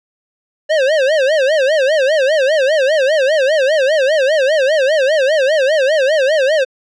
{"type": "tone with vibrato", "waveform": "square", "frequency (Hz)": 575, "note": "D5", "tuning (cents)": -37, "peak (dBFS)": -11, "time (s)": [0.69, 6.65], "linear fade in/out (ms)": 20, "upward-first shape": "sine", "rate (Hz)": 5, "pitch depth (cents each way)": 190, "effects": ["low-pass 4000 Hz 12 dB/octave"]}